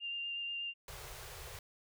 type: tone with vibrato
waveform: sine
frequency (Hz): 2794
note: F7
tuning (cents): 0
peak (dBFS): -37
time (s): 0-0.74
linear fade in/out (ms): 50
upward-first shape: sine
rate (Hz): 8.3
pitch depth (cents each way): 11
type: band-stop noise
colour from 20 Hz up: pink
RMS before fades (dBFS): -48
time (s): 0.88-1.59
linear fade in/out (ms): 2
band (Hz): 150 to 370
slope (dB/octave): 96
effects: none